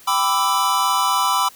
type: chord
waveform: square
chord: E minor seventh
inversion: first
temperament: equal with one note detuned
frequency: 784 / 995.8 / 1174.7 / 1318.5 Hz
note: G5 / B5 / D6 / E6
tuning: 0 / +14 / 0 / 0 cents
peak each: -26 / -20 / -23 / -24 dBFS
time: 0.07-1.49 s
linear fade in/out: 10 ms
effects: white hiss -46 dBFS RMS until 1.55 s